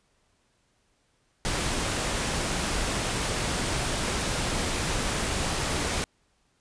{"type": "noise", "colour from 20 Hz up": "pink", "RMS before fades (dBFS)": -28, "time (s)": [1.45, 6.04], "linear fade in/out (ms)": 0, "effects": ["pink hiss -69 dBFS RMS until 6.6 s", "resampled to 22050 Hz"]}